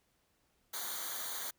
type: noise with comb filter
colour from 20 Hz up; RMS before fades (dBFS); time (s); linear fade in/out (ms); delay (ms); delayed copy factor
white; -40; 0.73-1.51; 10; 0.38; -0.85
effects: pink hiss -75 dBFS RMS until 1.58 s